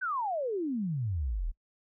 sine exponential sweep, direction down, 1574 to 34.65 Hz, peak -29 dBFS, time 0.01-1.52 s, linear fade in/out 20 ms, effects noise-tail reverb RT60 0.1 s tail -23 dB re dry

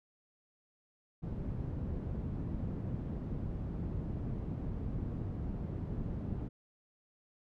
white low-pass noise, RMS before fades -38 dBFS, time 1.22-6.49 s, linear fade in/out 20 ms, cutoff 170 Hz, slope 12 dB/octave, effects none

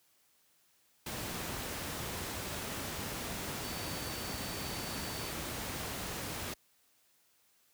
sine tone in noise, 4534 Hz, C#8, 38 cents sharp, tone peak -48 dBFS, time 3.63-5.32 s, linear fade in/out 5 ms, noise pink, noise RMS -39 dBFS, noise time 1.06-6.54 s, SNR -12 dB, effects white hiss -70 dBFS RMS until 7.73 s + high-pass 60 Hz 12 dB/octave

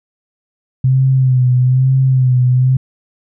sine tone with vibrato, 129 Hz, C3, 24 cents flat, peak -8 dBFS, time 0.84-2.77 s, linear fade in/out 5 ms, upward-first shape sine, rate 1.1 Hz, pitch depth 49 cents each way, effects none

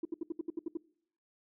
sine tone bursts, 330.4 Hz, E4, 4 cents sharp, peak -31 dBFS, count 9, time 0.03-0.772 s, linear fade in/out 5 ms, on 22 ms, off 68 ms, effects noise-tail reverb RT60 0.7 s tail -24 dB re dry + tanh soft clip ceiling -28 dBFS

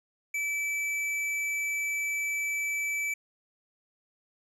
sine tone with hard clipping, 2310 Hz, D7, 29 cents flat, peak -30 dBFS, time 0.34-3.14 s, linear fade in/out 5 ms, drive 10 dB, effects none

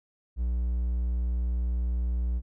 triangle tone, 60 Hz, B1, 49 cents flat, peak -23 dBFS, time 0.36-2.42 s, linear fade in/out 50 ms, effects none

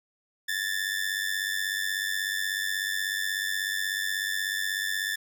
sawtooth ring-modulated tone, 1760 Hz, A6, in tune, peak -21 dBFS, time 0.48-5.16 s, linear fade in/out 10 ms, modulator 48.2 Hz, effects none

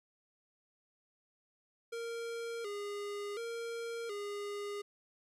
square tone with vibrato, 435.5 Hz, A4, 18 cents flat, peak -39 dBFS, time 1.92-4.82 s, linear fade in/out 10 ms, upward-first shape square, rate 0.69 Hz, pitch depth 110 cents each way, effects low-pass 10000 Hz 12 dB/octave + 13-bit

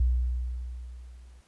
sine tone with level ramp, 61.5 Hz, B1, 7 cents flat, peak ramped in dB -19 to -49 dBFS, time 0-1.41 s, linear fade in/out 5 ms, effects pink hiss -64 dBFS RMS until 1.47 s + resampled to 24000 Hz

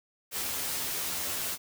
white noise with comb filter, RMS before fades -33 dBFS, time 0.31-1.58 s, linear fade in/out 50 ms, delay 12 ms, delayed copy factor +0.55, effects none

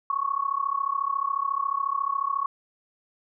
sine tone with amplitude modulation, 1108.7 Hz, C#6, in tune, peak -20 dBFS, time 0.1-2.46 s, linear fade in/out 2 ms, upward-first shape sine, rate 34.1 Hz, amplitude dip 90%, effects none

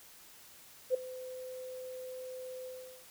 sine tone with ADSR envelope, 511 Hz, C5, 41 cents flat, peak -23 dBFS, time 0.9-3.06 s, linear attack 44 ms, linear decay 8 ms, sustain -18 dB, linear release 400 ms, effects white hiss -56 dBFS RMS until 3.1 s

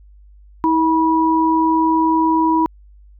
sine tone pair together, 321.1 / 973 Hz, E4 / B5, -45 / -26 cents, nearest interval octave + perfect fifth, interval 1919 cents, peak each -15 dBFS, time 0.64-2.66 s, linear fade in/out 0 ms, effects added 50 Hz sine -42 dBFS peak until 3.19 s

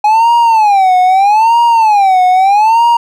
triangle tone with vibrato, 830.6 Hz, G#5, in tune, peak -3 dBFS, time 0.04-2.97 s, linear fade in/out 5 ms, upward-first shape sine, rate 0.79 Hz, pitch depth 220 cents each way, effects none

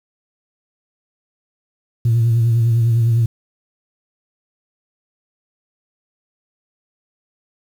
sine tone with vibrato, 115.9 Hz, A#2, 10 cents flat, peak -10 dBFS, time 2.05-3.26 s, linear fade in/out 5 ms, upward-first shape sine, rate 9.9 Hz, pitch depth 44 cents each way, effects tanh soft clip ceiling -9 dBFS + 7-bit

